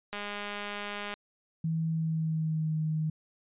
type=click train; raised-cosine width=0.3 ms; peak=-21 dBFS; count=208; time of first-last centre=0.13-1.14 s; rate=205 Hz
type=tone with pitch glide; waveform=sine; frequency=161.9 to 156.39 Hz; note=E3 to D#3; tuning=-31 to +9 cents; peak=-27 dBFS; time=1.64-3.1 s; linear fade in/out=5 ms; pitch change=-60 cents; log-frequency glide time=1.89-2.76 s
effects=resampled to 8000 Hz